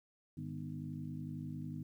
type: harmonic tone with a mistuned harmonic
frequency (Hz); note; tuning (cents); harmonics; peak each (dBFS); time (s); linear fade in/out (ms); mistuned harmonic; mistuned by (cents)
51; G#1; -31; 2 / 3 / 4 / 5 / 6; -49 / -43 / -52 / -46 / -50; 0.37-1.83; 5; 5; -60
effects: 12-bit